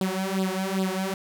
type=tone with flanger; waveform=sawtooth; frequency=190 Hz; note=F#3; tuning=46 cents sharp; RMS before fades=-27 dBFS; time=0.01-1.14 s; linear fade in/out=2 ms; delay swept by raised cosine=0.23 to 4.03 ms; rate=2.5 Hz; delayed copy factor=+0.85; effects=none